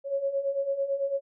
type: beating tone pair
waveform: sine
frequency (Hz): 546 / 555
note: C#5 / C#5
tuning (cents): -26 / +2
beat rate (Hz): 9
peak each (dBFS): -32 / -27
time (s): 0.04-1.21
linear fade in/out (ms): 50
effects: none